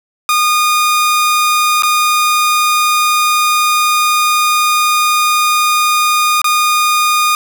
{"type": "tone with dropouts", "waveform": "sawtooth", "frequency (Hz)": 1224, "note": "D#6", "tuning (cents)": -29, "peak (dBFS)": -6, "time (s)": [0.29, 7.35], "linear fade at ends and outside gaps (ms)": 1, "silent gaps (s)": [[1.823, 1.833], [6.417, 6.443]], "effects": []}